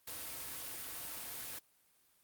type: noise with comb filter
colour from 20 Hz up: white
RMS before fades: -44 dBFS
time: 0.07-1.59 s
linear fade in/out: 5 ms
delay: 5 ms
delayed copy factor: -0.5
effects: white hiss -71 dBFS RMS until 2.23 s + Opus 32 kbps